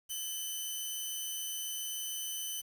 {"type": "tone", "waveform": "10% pulse", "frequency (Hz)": 3029, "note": "F#7", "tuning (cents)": 40, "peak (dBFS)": -28, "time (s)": [0.09, 2.62], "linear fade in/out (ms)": 20, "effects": ["9-bit"]}